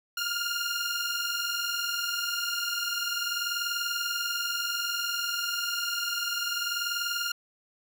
15% pulse tone pair together, 1396.9 / 1417.2 Hz, F6 / F6, 0 / +25 cents, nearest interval unison, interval 25 cents, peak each -25 dBFS, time 0.17-7.32 s, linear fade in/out 5 ms, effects none

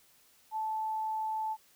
sine tone, 874 Hz, A5, 12 cents flat, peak -31 dBFS, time 0.51-1.57 s, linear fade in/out 50 ms, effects white hiss -64 dBFS RMS until 1.75 s

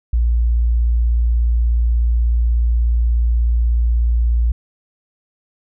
sine tone, 58.27 Hz, A#1, in tune, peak -12 dBFS, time 0.13-4.52 s, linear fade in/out 5 ms, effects none

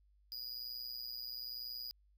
square tone with amplitude modulation, 4900 Hz, D#8, 27 cents flat, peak -39 dBFS, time 0.32-1.91 s, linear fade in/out 0 ms, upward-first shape sine, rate 121 Hz, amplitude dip 85%, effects added 50 Hz sine -66 dBFS peak until 2.17 s

